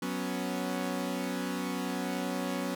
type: chord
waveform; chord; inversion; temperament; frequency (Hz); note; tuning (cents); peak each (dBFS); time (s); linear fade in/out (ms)
sawtooth; F# suspended fourth; none; equal; 185 / 246.9 / 277.2; F#3 / B3 / C#4; 0 / 0 / 0; -32; 0.02-2.75; 5
effects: none